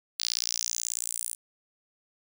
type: tone with high-pass filter sweep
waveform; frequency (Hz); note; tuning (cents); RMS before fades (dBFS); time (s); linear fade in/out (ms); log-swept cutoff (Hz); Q
sawtooth; 58.27; A#1; 0; -32; 0.19-1.35; 10; 4400 to 9600; 3.8
effects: none